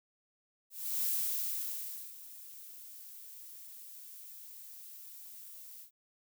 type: noise with ADSR envelope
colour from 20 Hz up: violet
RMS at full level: -32 dBFS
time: 0.7-5.91 s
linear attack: 330 ms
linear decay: 1100 ms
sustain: -18 dB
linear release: 96 ms
effects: none